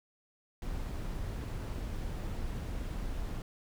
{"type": "noise", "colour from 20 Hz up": "brown", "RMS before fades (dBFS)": -37, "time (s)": [0.62, 3.42], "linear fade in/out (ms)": 2, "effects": []}